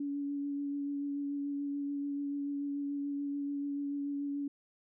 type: tone with vibrato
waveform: sine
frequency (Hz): 283.9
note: C#4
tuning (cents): +41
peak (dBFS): -33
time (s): 0-4.48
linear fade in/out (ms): 5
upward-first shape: sine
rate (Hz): 6.9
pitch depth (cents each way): 13
effects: none